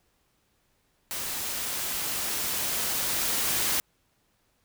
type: noise with level ramp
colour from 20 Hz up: white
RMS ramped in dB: -33 to -26 dBFS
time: 1.11-3.8 s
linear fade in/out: 0 ms
effects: pink hiss -70 dBFS RMS until 4.64 s